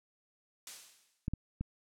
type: noise with exponential decay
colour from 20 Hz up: blue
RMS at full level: -38 dBFS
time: 0.67-1.27 s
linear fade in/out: 1 ms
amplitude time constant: 130 ms
type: clicks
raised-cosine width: 5 ms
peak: -21 / -22 / -23 dBFS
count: 3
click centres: 1.281 / 1.336 / 1.61 s
effects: low-pass 8000 Hz 12 dB/octave